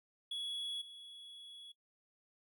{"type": "tone with level steps", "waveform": "triangle", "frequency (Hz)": 3368, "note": "G#7", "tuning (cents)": 24, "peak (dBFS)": [-36, -48], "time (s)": [0.31, 1.72], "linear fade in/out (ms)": 5, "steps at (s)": 0.81, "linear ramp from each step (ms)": 10, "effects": ["noise-tail reverb RT60 0.1 s tail -18 dB re dry"]}